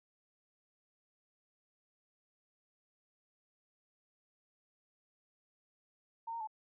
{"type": "tone with pitch steps", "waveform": "sine", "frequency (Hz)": [914, 924, 870], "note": ["A#5", "A#5", "A5"], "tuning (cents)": [-34, -16, -20], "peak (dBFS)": -38, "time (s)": [6.27, 6.474], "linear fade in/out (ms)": 10, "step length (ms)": 68, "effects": []}